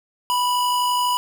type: tone pair together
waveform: square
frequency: 987 / 2909 Hz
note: B5 / F#7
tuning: -1 / -30 cents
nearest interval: octave + perfect fifth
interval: 1871 cents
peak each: -19 / -31 dBFS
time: 0.3-1.17 s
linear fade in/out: 0 ms
effects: none